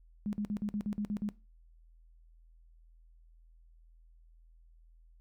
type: tone bursts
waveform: sine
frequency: 207.7 Hz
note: G#3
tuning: in tune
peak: -31 dBFS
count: 9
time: 0.26-1.289 s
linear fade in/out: 0 ms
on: 69 ms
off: 51 ms
effects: noise-tail reverb RT60 0.3 s tail -19 dB re dry + added 41 Hz sine -57 dBFS peak until 5.2 s